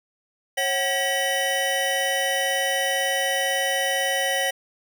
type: tone cluster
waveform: square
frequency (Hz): 544 / 750 / 1926 / 3012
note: C#5 / F#5 / B6 / F#7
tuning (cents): -33 / +23 / -44 / +30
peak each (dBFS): -28 / -29 / -26 / -29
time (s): 0.57-4.51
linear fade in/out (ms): 10
effects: 9-bit